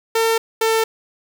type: tone pair in turn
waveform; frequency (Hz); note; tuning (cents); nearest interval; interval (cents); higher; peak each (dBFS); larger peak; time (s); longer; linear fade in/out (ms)
sawtooth; 452.2 / 447.3; A4 / A4; +47 / +28; unison; 19; first; -11; neither; 0.15-0.38 / 0.61-0.84; neither; 5
effects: none